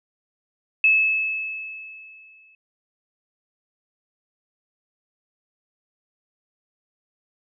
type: tone with exponential decay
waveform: sine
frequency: 2600 Hz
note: E7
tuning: 24 cents flat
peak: -12 dBFS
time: 0.84-2.55 s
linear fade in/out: 2 ms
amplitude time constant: 370 ms
effects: none